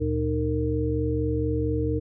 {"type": "tone cluster", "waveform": "sine", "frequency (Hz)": [72.6, 116.9, 305.7, 459], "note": ["D2", "A#2", "D#4", "A#4"], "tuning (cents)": [-19, 5, -30, -27], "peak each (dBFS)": -28, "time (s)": [0, 2], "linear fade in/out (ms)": 20, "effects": []}